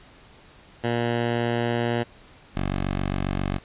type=tone pair in turn; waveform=10% pulse; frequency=118.4 / 47.42 Hz; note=A#2 / F#1; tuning=+27 / +43 cents; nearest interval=octave + major third; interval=1584 cents; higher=first; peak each=-14 / -16 dBFS; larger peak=first; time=0.83-2.04 / 2.55-3.59 s; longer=first; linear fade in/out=20 ms; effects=pink hiss -51 dBFS RMS until 3.64 s + resampled to 8000 Hz